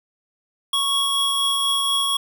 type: tone pair together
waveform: square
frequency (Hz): 1108.7 / 3322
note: C#6 / G#7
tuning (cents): 0 / 0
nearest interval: octave + perfect fifth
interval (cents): 1900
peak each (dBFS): -26 / -20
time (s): 0.73-2.17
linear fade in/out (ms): 5
effects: none